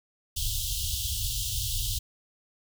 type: band-stop noise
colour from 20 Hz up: pink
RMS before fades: -30 dBFS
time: 0.36-1.99 s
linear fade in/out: 10 ms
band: 120 to 2900 Hz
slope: 96 dB/octave
effects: none